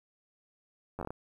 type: slowing click train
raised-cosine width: 1 ms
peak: -24 dBFS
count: 7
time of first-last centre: 0.99-1.105 s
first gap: 10 ms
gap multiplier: 1.26
effects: 10-bit